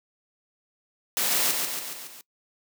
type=noise with echo; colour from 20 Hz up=white; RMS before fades=-25 dBFS; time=1.17-1.51 s; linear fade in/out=0 ms; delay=140 ms; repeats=5; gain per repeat=-4 dB; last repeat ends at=2.21 s; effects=noise-tail reverb RT60 0.1 s tail -22 dB re dry + high-pass 200 Hz 12 dB/octave